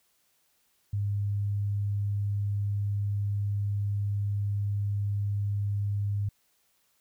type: tone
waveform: sine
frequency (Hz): 101.6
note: G#2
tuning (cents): -38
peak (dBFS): -26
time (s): 0.93-6.29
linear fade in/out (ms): 5
effects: white hiss -70 dBFS RMS until 7 s